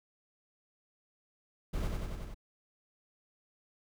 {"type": "noise with echo", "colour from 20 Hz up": "brown", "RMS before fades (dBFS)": -33, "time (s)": [1.73, 1.88], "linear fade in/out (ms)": 10, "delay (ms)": 93, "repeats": 5, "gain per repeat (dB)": -2, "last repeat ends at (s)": 2.345, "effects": []}